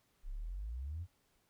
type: exponential sweep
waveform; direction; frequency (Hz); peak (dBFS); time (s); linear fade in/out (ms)
sine; up; 30.52 to 92.5; -38; 0.23-1.07; 50
effects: tanh soft clip ceiling -34 dBFS + pink hiss -75 dBFS RMS until 1.49 s